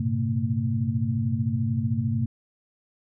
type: tone cluster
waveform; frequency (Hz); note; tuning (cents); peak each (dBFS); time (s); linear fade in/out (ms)
sine; 101.6 / 117.2 / 130.7 / 227.3; G#2 / A#2 / C3 / A#3; -38 / +10 / -1 / -43; -28; 0-2.26; 5
effects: none